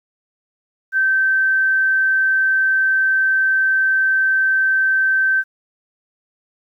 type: tone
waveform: sine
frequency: 1550 Hz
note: G6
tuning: 20 cents flat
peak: -13 dBFS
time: 0.92-5.44 s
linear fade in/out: 50 ms
effects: 9-bit